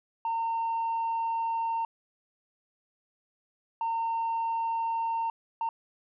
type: tone bursts at uneven times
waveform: sine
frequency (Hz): 913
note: A#5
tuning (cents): -36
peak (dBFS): -25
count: 3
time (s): 0.25-1.85 / 3.81-5.3 / 5.61-5.69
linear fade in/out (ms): 2
effects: tanh soft clip ceiling -25 dBFS